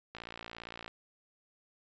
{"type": "click train", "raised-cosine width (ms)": 0.3, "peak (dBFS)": -27, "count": 43, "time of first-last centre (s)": [0.15, 0.879], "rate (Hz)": 57.6, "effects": ["resampled to 16000 Hz"]}